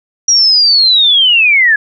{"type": "linear sweep", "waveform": "sine", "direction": "down", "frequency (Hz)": [5740, 1661.2], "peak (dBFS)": -5, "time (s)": [0.28, 1.76], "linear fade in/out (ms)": 5, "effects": []}